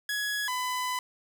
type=tone pair in turn; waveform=sawtooth; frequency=1678 / 1003.2 Hz; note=G#6 / B5; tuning=+17 / +27 cents; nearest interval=major sixth; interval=890 cents; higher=first; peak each=-25 dBFS; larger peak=neither; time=0.09-0.48 / 0.48-0.99 s; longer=second; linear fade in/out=2 ms; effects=10-bit